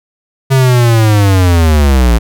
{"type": "linear sweep", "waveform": "square", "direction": "down", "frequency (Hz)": [135.4, 55], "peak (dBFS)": -6, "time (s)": [0.5, 2.19], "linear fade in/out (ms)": 20, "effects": []}